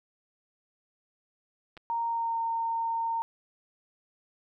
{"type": "clicks", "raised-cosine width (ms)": 0.3, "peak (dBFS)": -32, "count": 2, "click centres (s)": [1.769, 1.775]}
{"type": "tone with pitch glide", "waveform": "sine", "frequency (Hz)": [928, 915.8], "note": ["A#5", "A#5"], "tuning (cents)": [-8, -31], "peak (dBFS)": -27, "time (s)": [1.9, 3.22], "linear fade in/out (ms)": 0, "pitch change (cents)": -23, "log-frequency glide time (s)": [2.06, 2.37]}
{"effects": []}